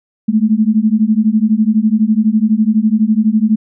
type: beating tone pair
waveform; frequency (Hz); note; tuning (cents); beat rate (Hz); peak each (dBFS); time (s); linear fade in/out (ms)
sine; 211 / 223; G#3 / A3; +28 / +23; 12; -12 / -12; 0.28-3.56; 10
effects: none